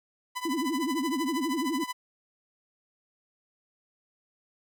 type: tone with tremolo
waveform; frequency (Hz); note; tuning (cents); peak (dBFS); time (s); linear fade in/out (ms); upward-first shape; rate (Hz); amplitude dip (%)
sawtooth; 1000; B5; +21; -25; 0.35-1.93; 20; triangle; 13; 90
type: tone with vibrato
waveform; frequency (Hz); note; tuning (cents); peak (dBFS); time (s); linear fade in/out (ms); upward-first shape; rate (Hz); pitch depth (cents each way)
sine; 293.7; D4; 0; -27; 0.45-1.84; 5; sine; 12; 260
effects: none